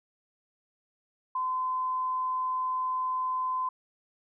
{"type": "tone", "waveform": "sine", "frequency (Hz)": 1025, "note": "C6", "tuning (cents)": -36, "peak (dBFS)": -27, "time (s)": [1.35, 3.69], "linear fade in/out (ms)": 5, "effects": []}